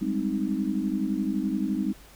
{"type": "chord", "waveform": "sine", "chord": "Ab major seventh", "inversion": "third", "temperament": "equal", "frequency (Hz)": [196, 207.7, 261.6, 311.1], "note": ["G3", "Ab3", "C4", "Eb4"], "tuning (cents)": [0, 0, 0, 0], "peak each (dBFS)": -30, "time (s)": [0.01, 1.93], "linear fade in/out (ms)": 10, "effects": ["added 50 Hz sine -52 dBFS peak until 2.15 s", "pink hiss -52 dBFS RMS until 2.15 s"]}